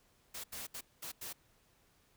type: noise bursts at uneven times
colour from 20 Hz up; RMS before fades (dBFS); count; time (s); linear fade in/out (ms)
white; -44; 5; 0.34-0.44 / 0.52-0.67 / 0.74-0.81 / 1.02-1.12 / 1.21-1.33; 10
effects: pink hiss -70 dBFS RMS until 2.16 s